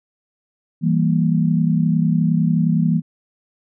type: chord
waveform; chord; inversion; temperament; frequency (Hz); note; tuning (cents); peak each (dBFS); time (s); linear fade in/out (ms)
sine; E diminished; none; equal; 164.81 / 196 / 233.1; E3 / G3 / Bb3; 0 / 0 / 0; -16 / -21 / -20; 0.81-3.02; 50
effects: none